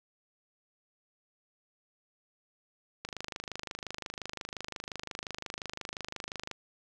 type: click train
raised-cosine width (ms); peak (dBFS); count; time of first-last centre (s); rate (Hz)
0.2; -20; 90; 3.05-6.513; 25.7
effects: none